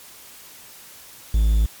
triangle tone with quantisation, 54.2 Hz, A1, 25 cents flat, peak -12 dBFS, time 1.34-1.66 s, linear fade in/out 5 ms, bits 7, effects white hiss -44 dBFS RMS until 1.8 s + MP3 96 kbps

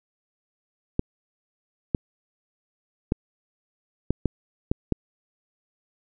clicks, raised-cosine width 3 ms, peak -8 dBFS, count 7, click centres 0.994 / 1.948 / 3.121 / 4.106 / 4.257 / 4.715 / 4.923 s, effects none

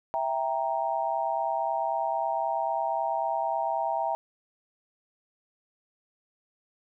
sine chord, E diminished, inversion none, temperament equal with one note detuned, 659.3 / 788.5 / 932.3 Hz, E5 / G5 / Bb5, 0 / +10 / 0 cents, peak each -30 dBFS, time 0.14-4.15 s, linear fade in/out 0 ms, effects none

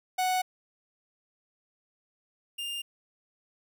45% pulse tone pair in turn, 740 / 2806 Hz, F#5 / F7, 0 / +8 cents, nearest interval octave + major seventh, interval 2308 cents, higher second, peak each -25 / -33 dBFS, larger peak first, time 0.18-0.42 / 2.58-2.82 s, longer neither, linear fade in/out 10 ms, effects none

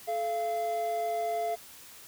triangle tone pair together, 432.8 / 687 Hz, A4 / F5, -29 / -29 cents, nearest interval minor sixth, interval 800 cents, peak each -34 / -27 dBFS, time 0.07-1.56 s, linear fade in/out 20 ms, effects white hiss -50 dBFS RMS until 2.07 s

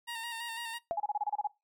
15% pulse tone with vibrato, 927 Hz, A#5, 10 cents flat, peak -31 dBFS, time 0.07-0.79 s, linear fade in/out 20 ms, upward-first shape square, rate 6 Hz, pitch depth 32 cents each way
sine tone with exponential decay, 675 Hz, E5, 41 cents sharp, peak -25 dBFS, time 0.91-1.01 s, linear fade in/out 0 ms, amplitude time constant 20 ms
sine tone bursts, 830.6 Hz, G#5, in tune, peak -28 dBFS, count 9, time 0.97-1.473 s, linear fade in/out 5 ms, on 31 ms, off 28 ms
effects noise-tail reverb RT60 0.2 s tail -19 dB re dry

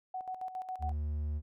sine tone with tremolo, 745 Hz, F#5, 12 cents sharp, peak -35 dBFS, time 0.14-0.92 s, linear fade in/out 5 ms, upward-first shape square, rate 7.3 Hz, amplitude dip 65%
triangle tone, 75 Hz, D2, 37 cents sharp, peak -30 dBFS, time 0.79-1.42 s, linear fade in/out 50 ms
effects none

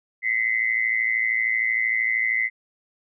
sine tone with amplitude modulation, 2049 Hz, C7, 37 cents flat, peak -16 dBFS, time 0.22-2.5 s, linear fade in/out 50 ms, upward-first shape sine, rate 113 Hz, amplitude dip 85%, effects none

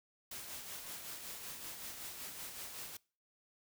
white noise with tremolo, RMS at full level -45 dBFS, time 0.31-2.97 s, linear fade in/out 5 ms, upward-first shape sine, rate 5.3 Hz, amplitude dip 40%, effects noise-tail reverb RT60 0.4 s tail -24 dB re dry

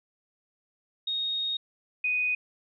sine tone pair in turn, 3729 / 2489 Hz, A#7 / D#7, 0 / 0 cents, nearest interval perfect fifth, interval 700 cents, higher first, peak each -27 / -24 dBFS, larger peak second, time 1.07-1.57 / 2.04-2.35 s, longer first, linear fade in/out 5 ms, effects none

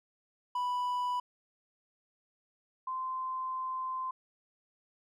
triangle / sine tone pair in turn, 987.8 / 1036.6 Hz, B5 / C6, 0 / -16 cents, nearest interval minor second, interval 84 cents, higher second, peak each -28 / -33 dBFS, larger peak first, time 0.55-1.2 / 2.87-4.11 s, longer second, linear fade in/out 5 ms, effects none

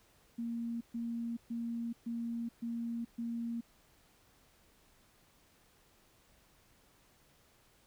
sine tone bursts, 233.1 Hz, A#3, in tune, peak -35 dBFS, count 6, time 0.38-3.61 s, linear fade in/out 10 ms, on 430 ms, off 130 ms, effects pink hiss -67 dBFS RMS until 7.86 s

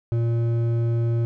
triangle tone with hard clipping, 116.54 Hz, A#2, in tune, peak -21 dBFS, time 0.12-1.25 s, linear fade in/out 0 ms, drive 12 dB, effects none

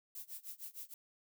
violet noise with tremolo, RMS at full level -45 dBFS, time 0.15-0.94 s, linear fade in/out 2 ms, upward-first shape sine, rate 6.5 Hz, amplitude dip 95%, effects none

